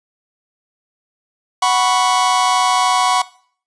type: chord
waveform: 45% pulse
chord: F# suspended fourth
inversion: none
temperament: just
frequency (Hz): 740 / 986.7 / 1110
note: F#5 / B5 / C#6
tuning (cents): 0 / -2 / +2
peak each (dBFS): -17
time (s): 1.62-3.22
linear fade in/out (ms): 5
effects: noise-tail reverb RT60 0.5 s tail -19 dB re dry + resampled to 22050 Hz